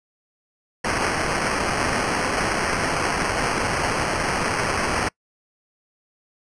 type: noise with sample-and-hold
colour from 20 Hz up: white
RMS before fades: -23 dBFS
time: 0.84-5.09 s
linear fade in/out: 10 ms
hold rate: 3675 Hz
effects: noise-tail reverb RT60 0.1 s tail -26 dB re dry + resampled to 22050 Hz